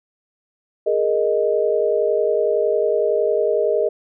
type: chord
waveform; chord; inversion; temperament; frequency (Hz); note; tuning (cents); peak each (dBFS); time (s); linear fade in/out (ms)
sine; Ab suspended second; none; equal; 415.3 / 466.2 / 622.3; Ab4 / Bb4 / Eb5; 0 / 0 / 0; -20; 0.86-3.89; 10
effects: none